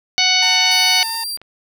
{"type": "harmonic tone", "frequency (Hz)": 742, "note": "F#5", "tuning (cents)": 5, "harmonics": [1, 2, 3, 4, 5, 6, 7, 8], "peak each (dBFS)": [-24, -29, -18, -19, -21, -17, -27, -23], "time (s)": [0.18, 1.03], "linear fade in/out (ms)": 0}
{"type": "tone with vibrato", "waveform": "sawtooth", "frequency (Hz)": 907, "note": "A#5", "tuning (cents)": -48, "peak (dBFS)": -22, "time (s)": [0.42, 1.24], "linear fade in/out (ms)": 5, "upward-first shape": "sine", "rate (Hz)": 4.3, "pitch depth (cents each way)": 9}
{"type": "tone", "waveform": "sawtooth", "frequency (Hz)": 4722, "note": "D8", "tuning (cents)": 9, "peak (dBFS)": -20, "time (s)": [0.71, 1.37], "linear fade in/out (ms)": 5}
{"type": "clicks", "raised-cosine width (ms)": 0.3, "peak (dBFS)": -26, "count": 4, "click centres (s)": [1.095, 1.145, 1.374, 1.416]}
{"effects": []}